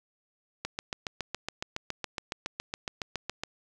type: click train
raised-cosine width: 0.2 ms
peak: -15 dBFS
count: 21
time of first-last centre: 0.65-3.436 s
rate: 7.18 Hz
effects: none